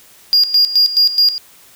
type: tone with tremolo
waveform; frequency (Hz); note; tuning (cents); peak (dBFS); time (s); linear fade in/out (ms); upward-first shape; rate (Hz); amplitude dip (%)
sine; 4832; D8; +48; -5; 0.33-1.38; 0; square; 4.7; 80
effects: tanh soft clip ceiling -6 dBFS + white hiss -45 dBFS RMS until 1.75 s